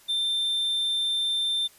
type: tone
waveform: triangle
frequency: 3575 Hz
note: A7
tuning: 27 cents sharp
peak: -22 dBFS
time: 0.08-1.68 s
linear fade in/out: 20 ms
effects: white hiss -55 dBFS RMS until 1.78 s + resampled to 32000 Hz